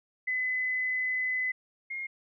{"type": "tone pair in turn", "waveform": "sine", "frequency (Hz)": [2017, 2137], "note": ["B6", "C7"], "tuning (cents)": [36, 36], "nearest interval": "minor second", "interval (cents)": 100, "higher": "second", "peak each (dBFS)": [-27, -33], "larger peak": "first", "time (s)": [[0.27, 1.52], [1.9, 2.07]], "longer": "first", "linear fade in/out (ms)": 10, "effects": []}